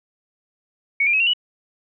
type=tone with pitch steps; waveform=sine; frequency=2229 / 2389 / 2560 / 2744 / 2941 Hz; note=C#7 / D7 / D#7 / F7 / F#7; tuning=+9 / +29 / +49 / -31 / -11 cents; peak=-15 dBFS; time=1-1.335 s; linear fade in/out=5 ms; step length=67 ms; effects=none